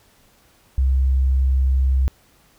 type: tone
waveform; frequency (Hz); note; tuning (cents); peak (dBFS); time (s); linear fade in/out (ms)
sine; 65.9; C2; +13; -14; 0.78-2.08; 0
effects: pink hiss -56 dBFS RMS until 2.58 s